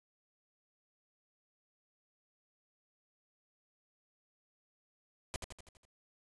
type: noise with echo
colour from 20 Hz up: pink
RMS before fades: -37 dBFS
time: 5.34-5.36 s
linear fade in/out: 0 ms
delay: 82 ms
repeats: 6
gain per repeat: -5 dB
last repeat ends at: 5.852 s
effects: resampled to 24000 Hz